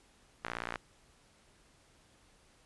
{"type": "tone with band-pass filter", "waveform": "sawtooth", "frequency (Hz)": 58.27, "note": "A#1", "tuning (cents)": 0, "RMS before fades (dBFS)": -41, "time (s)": [0.44, 0.77], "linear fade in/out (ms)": 0, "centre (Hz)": 1600, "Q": 1.3, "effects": ["pink hiss -65 dBFS RMS until 2.65 s", "resampled to 24000 Hz"]}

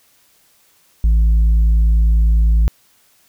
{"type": "tone with tanh clipping", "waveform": "sine", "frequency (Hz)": 55, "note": "A1", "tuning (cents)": 0, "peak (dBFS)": -10, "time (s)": [1.04, 2.68], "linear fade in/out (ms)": 0, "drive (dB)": 3, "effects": ["white hiss -55 dBFS RMS until 3.28 s"]}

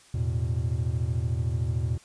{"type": "chord", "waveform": "triangle", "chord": "E suspended fourth", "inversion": "none", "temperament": "equal", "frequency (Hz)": [82.41, 110, 123.47], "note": ["E2", "A2", "B2"], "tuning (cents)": [0, 0, 0], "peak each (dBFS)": -27, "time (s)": [0.14, 1.98], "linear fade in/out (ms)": 5, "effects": ["white hiss -55 dBFS RMS until 2.04 s", "resampled to 22050 Hz"]}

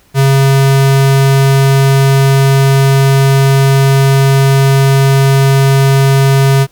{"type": "tone", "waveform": "square", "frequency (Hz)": 136.2, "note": "C#3", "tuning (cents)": -30, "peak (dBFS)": -6, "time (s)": [0.14, 6.67], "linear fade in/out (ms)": 50, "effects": ["pink hiss -49 dBFS RMS until 6.71 s"]}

